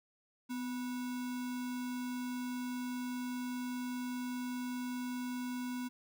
sine tone with sample-and-hold, 250 Hz, B3, 21 cents sharp, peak -36 dBFS, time 0.49-5.89 s, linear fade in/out 20 ms, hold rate 1225 Hz, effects none

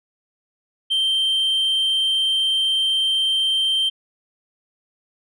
sine tone, 3136 Hz, G7, in tune, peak -14 dBFS, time 0.9-3.9 s, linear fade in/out 20 ms, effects tanh soft clip ceiling -16 dBFS

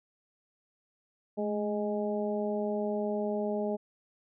harmonic tone with a mistuned harmonic, 207.7 Hz, G#3, in tune, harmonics 1 / 2 / 3 / 4, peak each -33 / -33 / -34 / -41 dBFS, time 1.37-3.77 s, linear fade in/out 20 ms, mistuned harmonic 1, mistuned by +39 cents, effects none

